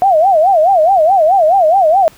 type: tone with vibrato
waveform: sine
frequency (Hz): 698.5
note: F5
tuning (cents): 0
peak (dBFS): -6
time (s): 0.02-2.08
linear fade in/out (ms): 0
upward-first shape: sine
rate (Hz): 4.7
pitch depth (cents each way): 230
effects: pink hiss -43 dBFS RMS until 2.17 s